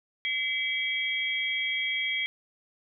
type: tone cluster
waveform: sine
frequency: 2049 / 2287 / 3264 Hz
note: C7 / D7 / G#7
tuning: -37 / -47 / -31 cents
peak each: -31 dBFS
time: 0.25-2.26 s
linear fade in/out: 0 ms
effects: none